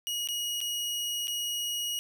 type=tone with dropouts; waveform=sawtooth; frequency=2895 Hz; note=F#7; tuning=38 cents flat; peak=-27 dBFS; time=0.07-1.99 s; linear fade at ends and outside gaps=0 ms; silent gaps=0.274-0.287 / 0.605-0.613 / 1.272-1.28 s; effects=none